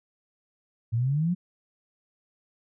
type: exponential sweep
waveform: sine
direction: up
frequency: 110 to 185 Hz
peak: -22 dBFS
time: 0.92-1.35 s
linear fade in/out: 20 ms
effects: none